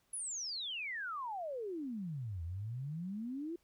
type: exponential two-way sweep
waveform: sine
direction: down then up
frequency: 10690 to 80.5 to 350.7 Hz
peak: -38 dBFS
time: 0.13-3.56 s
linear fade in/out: 5 ms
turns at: 2.43 s
effects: pink hiss -75 dBFS RMS until 3.63 s